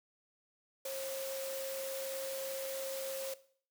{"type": "tone in noise", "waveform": "sine", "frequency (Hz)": 537, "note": "C5", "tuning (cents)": 45, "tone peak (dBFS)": -38, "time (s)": [0.85, 3.34], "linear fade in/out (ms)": 5, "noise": "white", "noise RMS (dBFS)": -44, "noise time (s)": [0.85, 3.34], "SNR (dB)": 3, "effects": ["noise-tail reverb RT60 0.5 s tail -17 dB re dry", "high-pass 300 Hz 12 dB/octave"]}